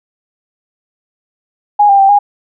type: tone with pitch steps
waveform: sine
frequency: 827 / 795 / 782 / 817 Hz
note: G#5 / G5 / G5 / G#5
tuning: -8 / +24 / -4 / -29 cents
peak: -4 dBFS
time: 1.79-2.19 s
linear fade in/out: 10 ms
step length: 100 ms
effects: none